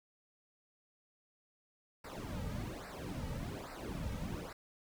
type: noise with flanger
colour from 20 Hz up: brown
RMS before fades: -42 dBFS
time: 2.04-4.53 s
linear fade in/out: 5 ms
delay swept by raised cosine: 0.3 to 2.9 ms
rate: 1.2 Hz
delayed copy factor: -0.9
effects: none